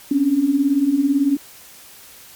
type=beating tone pair; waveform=sine; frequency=265.3 / 283.3 Hz; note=C4 / C#4; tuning=+24 / +38 cents; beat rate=18 Hz; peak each=-20 / -15 dBFS; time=0.11-1.37 s; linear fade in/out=5 ms; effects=white hiss -43 dBFS RMS until 2.35 s + MP3 96 kbps